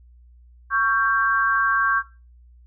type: tone cluster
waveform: sine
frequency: 1116 / 1356 / 1578 Hz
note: C#6 / E6 / G6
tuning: +11 / +49 / +11 cents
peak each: -20 / -28 / -20 dBFS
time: 0.7-2.03 s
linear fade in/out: 50 ms
effects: noise-tail reverb RT60 0.3 s tail -17 dB re dry + added 60 Hz sine -47 dBFS peak until 2.66 s